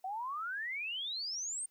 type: exponential sweep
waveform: sine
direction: up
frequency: 730 to 8870 Hz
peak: -36 dBFS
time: 0.04-1.66 s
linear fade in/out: 5 ms
effects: white hiss -75 dBFS RMS until 1.7 s